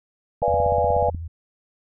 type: chord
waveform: sine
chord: B diminished seventh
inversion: none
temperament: equal with one note detuned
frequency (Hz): 493.9 / 587.3 / 684.5 / 830.6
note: B4 / D5 / F5 / Ab5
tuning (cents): 0 / 0 / -35 / 0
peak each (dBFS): -23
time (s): 0.42-1.1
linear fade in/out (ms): 5
type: click train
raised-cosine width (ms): 5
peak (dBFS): -20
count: 13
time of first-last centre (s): 0.42-1.147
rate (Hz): 16.5
type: tone with vibrato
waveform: sine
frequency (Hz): 82.4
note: E2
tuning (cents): 0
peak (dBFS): -29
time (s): 0.49-1.28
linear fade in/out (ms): 10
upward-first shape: sine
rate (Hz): 18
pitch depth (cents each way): 86
effects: none